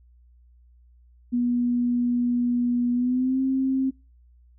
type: tone with pitch glide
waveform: sine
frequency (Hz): 242.8 to 264.8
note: B3 to C4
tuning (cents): -29 to +21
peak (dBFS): -20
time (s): 1.32-3.91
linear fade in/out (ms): 20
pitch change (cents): +150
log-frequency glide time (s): 2.93-3.41
effects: noise-tail reverb RT60 0.3 s tail -25 dB re dry + added 60 Hz sine -52 dBFS peak until 4.58 s